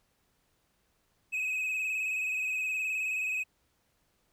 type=tone with vibrato; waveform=triangle; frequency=2544 Hz; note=D#7; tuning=38 cents sharp; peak=-28 dBFS; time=1.32-3.44 s; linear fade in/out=20 ms; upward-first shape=square; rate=19 Hz; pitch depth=29 cents each way; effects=pink hiss -73 dBFS RMS until 4.32 s